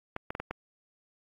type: clicks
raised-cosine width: 0.5 ms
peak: -19 dBFS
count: 5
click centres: 0.164 / 0.305 / 0.351 / 0.4 / 0.51 s
effects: AAC 32 kbps